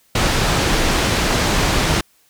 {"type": "low-pass noise", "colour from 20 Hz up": "pink", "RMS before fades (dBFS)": -17, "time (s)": [0.15, 2.01], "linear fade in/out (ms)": 5, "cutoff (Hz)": 6700, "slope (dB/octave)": 12, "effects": ["white hiss -57 dBFS RMS until 2.29 s"]}